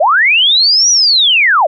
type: linear two-way sweep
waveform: sine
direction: up then down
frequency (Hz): 539 to 5920 to 539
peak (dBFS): -6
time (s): 0-1.67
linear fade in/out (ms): 10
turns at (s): 0.9
effects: none